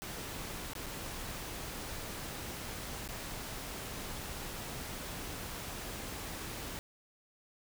pink noise with dropouts, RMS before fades -42 dBFS, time 0.02-6.79 s, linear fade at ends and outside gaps 0 ms, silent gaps 0.734-0.752 / 0.861-0.865 / 3.077-3.088 s, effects none

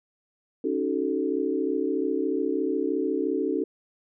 sine chord, D# half-diminished seventh, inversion third, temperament equal with one note detuned, 277.2 / 311.1 / 376.9 / 440 Hz, C#4 / D#4 / F#4 / A4, 0 / 0 / +32 / 0 cents, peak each -29 dBFS, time 0.64-3.64 s, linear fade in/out 5 ms, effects none

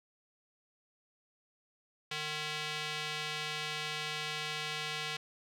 square tone with band-pass filter, 152.3 Hz, D#3, 37 cents flat, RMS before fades -38 dBFS, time 2.11-5.17 s, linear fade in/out 5 ms, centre 3100 Hz, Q 1.4, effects none

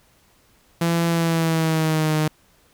sawtooth tone with pitch glide, 168.4 to 154.42 Hz, E3 to D#3, +37 to -13 cents, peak -14 dBFS, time 0.81-2.28 s, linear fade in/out 5 ms, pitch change -150 cents, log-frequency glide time 1.08-2.16 s, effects pink hiss -58 dBFS RMS until 2.73 s

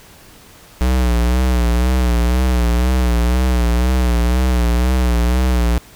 square tone with vibrato, 61.2 Hz, B1, 15 cents flat, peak -13 dBFS, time 0.81-5.78 s, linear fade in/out 0 ms, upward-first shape sine, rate 2 Hz, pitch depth 74 cents each way, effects pink hiss -43 dBFS RMS until 5.95 s

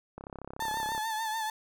click train, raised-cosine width 1 ms, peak -27 dBFS, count 28, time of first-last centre 0.18-0.979 s, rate 33.8 Hz
35% pulse tone with vibrato, 880 Hz, A5, in tune, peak -29 dBFS, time 0.6-1.5 s, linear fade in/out 2 ms, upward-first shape triangle, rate 6.8 Hz, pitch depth 60 cents each way
effects none

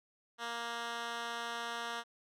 10% pulse tone with band-pass filter, 234.2 Hz, A#3, 8 cents sharp, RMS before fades -40 dBFS, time 0.38-2.04 s, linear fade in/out 50 ms, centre 2300 Hz, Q 0.69, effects none

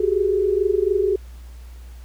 sine tone cluster, 372.3 / 395.1 / 419.2 Hz, F#4 / G4 / G#4, +11 / +14 / +16 cents, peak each -21 dBFS, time 0-1.16 s, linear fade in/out 5 ms, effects added 60 Hz sine -36 dBFS peak until 2.04 s + pink hiss -53 dBFS RMS until 2.04 s

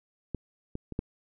clicks, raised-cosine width 3 ms, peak -19 / -22 / -25 / -16 dBFS, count 4, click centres 0.347 / 0.754 / 0.923 / 0.991 s, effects none

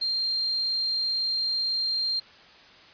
sine tone, 4186 Hz, C8, in tune, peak -24 dBFS, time 0.01-2.2 s, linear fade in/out 10 ms, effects white hiss -51 dBFS RMS until 2.93 s + resampled to 11025 Hz

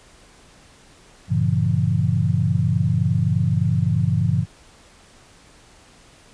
sine chord, G diminished seventh, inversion none, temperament just, 98 / 117.6 / 141.12 / 169.34 Hz, G2 / Bb2 / Db3 / Fb3, 0 / +16 / +31 / +47 cents, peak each -22 dBFS, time 1.28-4.46 s, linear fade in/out 50 ms, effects pink hiss -50 dBFS RMS until 6.33 s + resampled to 22050 Hz

